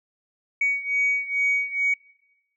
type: beating tone pair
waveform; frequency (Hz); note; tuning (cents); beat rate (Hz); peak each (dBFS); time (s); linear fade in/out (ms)
sine; 2249 / 2251.3; C#7 / C#7; +24 / +26; 2.3; -22 / -25; 0.61-1.94; 5
effects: noise-tail reverb RT60 1.0 s tail -24 dB re dry + tanh soft clip ceiling -14 dBFS